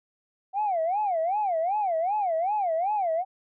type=tone with vibrato; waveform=sine; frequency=740 Hz; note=F#5; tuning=in tune; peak=-22 dBFS; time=0.53-3.25 s; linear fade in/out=50 ms; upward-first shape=sine; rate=2.6 Hz; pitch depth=250 cents each way; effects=tanh soft clip ceiling -19 dBFS